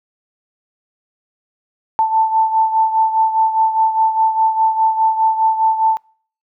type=beating tone pair; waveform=sine; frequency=884 / 888.9 Hz; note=A5 / A5; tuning=+8 / +17 cents; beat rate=4.9 Hz; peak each=-13 / -19 dBFS; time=1.99-5.97 s; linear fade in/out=0 ms; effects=noise-tail reverb RT60 0.5 s tail -26 dB re dry